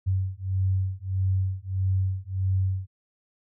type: beating tone pair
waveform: sine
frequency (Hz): 94 / 95.6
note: F#2 / G2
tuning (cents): +28 / -43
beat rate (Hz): 1.6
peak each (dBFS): -26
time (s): 0.06-2.87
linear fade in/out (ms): 20
effects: none